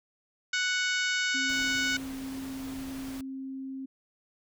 harmonic tone, 740 Hz, F#5, in tune, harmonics 2 / 3 / 4 / 5 / 6 / 7 / 8 / 9 / 10, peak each -29 / -33 / -35 / -37 / -39 / -40 / -41 / -42 / -43 dBFS, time 0.53-1.97 s, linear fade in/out 5 ms
sine tone, 266.5 Hz, C4, 32 cents sharp, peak -35 dBFS, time 1.34-3.86 s, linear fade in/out 10 ms
pink noise, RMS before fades -45 dBFS, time 1.49-3.21 s, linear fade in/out 2 ms
effects none

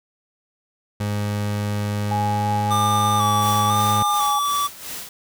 30% pulse tone with pitch glide, 103.5 to 105.01 Hz, G#2 to G#2, -5 to +20 cents, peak -19 dBFS, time 1-4.03 s, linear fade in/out 5 ms, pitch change +25 cents, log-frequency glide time 1.99-2.91 s
sine tone, 830.6 Hz, G#5, in tune, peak -21 dBFS, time 2.11-4.39 s, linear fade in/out 5 ms
square tone with vibrato, 1174.7 Hz, D6, in tune, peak -20 dBFS, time 2.7-4.68 s, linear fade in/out 20 ms, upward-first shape square, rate 1 Hz, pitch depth 32 cents each way
white noise with tremolo, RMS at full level -31 dBFS, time 3.42-5.09 s, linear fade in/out 2 ms, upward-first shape sine, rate 2.8 Hz, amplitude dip 70%
effects none

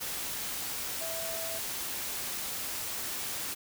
sine tone in noise, 657 Hz, E5, 6 cents flat, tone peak -39 dBFS, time 1-1.59 s, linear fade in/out 20 ms, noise white, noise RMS -36 dBFS, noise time 0-3.55 s, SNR -6 dB, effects none

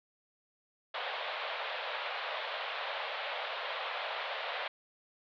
pink band-pass noise, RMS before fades -38 dBFS, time 0.94-4.68 s, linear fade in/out 5 ms, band 520 to 3900 Hz, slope 48 dB/octave, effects none

